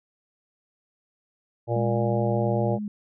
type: harmonic tone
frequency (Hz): 117.7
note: A#2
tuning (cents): +17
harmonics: 1 / 3 / 4 / 5 / 6 / 7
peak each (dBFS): -25 / -30 / -30 / -28 / -34 / -33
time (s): 1.67-2.79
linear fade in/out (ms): 50
type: tone with vibrato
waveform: sine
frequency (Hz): 205.9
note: G#3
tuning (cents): -15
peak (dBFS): -28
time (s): 1.76-2.88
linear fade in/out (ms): 2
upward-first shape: sine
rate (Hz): 5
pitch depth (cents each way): 36
effects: none